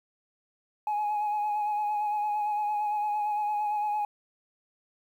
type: tone with vibrato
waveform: sine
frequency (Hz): 838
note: G#5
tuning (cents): +15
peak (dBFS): -24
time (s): 0.87-4.05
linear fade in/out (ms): 2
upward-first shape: sine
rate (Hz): 8.8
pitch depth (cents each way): 27
effects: tanh soft clip ceiling -24 dBFS + 10-bit